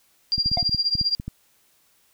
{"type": "tone with tremolo", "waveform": "sine", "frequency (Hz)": 4774, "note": "D8", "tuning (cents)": 28, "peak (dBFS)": -16, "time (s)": [0.32, 1.15], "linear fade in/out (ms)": 0, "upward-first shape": "triangle", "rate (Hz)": 15, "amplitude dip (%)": 95}
{"type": "clicks", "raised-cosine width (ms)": 5, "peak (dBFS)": -18, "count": 11, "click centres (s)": [0.381, 0.46, 0.516, 0.574, 0.628, 0.694, 0.747, 0.953, 1.013, 1.199, 1.28]}
{"type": "tone with exponential decay", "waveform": "triangle", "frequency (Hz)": 709, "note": "F5", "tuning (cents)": 26, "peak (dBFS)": -17, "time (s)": [0.57, 0.65], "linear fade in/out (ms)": 2, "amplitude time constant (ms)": 16}
{"effects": ["white hiss -62 dBFS RMS until 2.13 s"]}